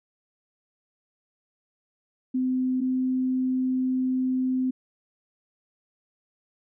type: tone pair in turn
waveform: sine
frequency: 256.5 / 257.4 Hz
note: C4 / C4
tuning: -34 / -28 cents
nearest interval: unison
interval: 6 cents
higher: second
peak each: -22 dBFS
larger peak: neither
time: 2.34-2.81 / 2.81-4.71 s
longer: second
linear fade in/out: 10 ms
effects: none